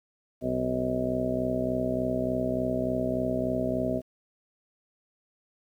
harmonic tone, 63.4 Hz, B1, 46 cents sharp, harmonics 1 / 2 / 3 / 4 / 6 / 7 / 8 / 9 / 10, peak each -41 / -36 / -38 / -30 / -34 / -41 / -38 / -38 / -30 dBFS, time 0.41-4.02 s, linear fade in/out 50 ms, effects 10-bit

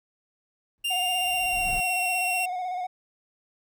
brown noise with exponential growth, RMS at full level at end -33 dBFS, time 0.78-1.8 s, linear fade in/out 0 ms, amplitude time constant 220 ms
45% pulse tone with pitch glide, 2794 to 2733 Hz, F7 to F7, 0 to -38 cents, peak -25 dBFS, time 0.84-2.46 s, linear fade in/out 10 ms, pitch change -38 cents, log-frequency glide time 1.12-1.93 s
triangle tone with vibrato, 729 Hz, F#5, 26 cents flat, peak -26 dBFS, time 0.9-2.87 s, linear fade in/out 10 ms, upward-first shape square, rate 16 Hz, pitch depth 32 cents each way
effects none

